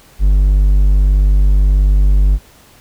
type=tone; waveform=triangle; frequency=49.22 Hz; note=G1; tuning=8 cents sharp; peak=-5 dBFS; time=0.19-2.39 s; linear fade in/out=50 ms; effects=pink hiss -45 dBFS RMS until 2.8 s